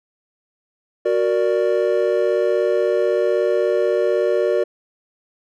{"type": "chord", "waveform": "triangle", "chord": "Gb augmented", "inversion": "none", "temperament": "equal", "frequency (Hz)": [370, 466.2, 587.3], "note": ["Gb4", "Bb4", "D5"], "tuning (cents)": [0, 0, 0], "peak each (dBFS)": -18, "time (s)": [1.05, 4.64], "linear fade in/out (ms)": 10, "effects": []}